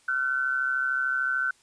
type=tone pair together; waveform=sine; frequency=1381.6 / 1515 Hz; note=F6 / F#6; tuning=-19 / +40 cents; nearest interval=major second; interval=159 cents; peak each=-29 / -25 dBFS; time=0.08-1.51 s; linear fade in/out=5 ms; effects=white hiss -61 dBFS RMS until 1.62 s + resampled to 22050 Hz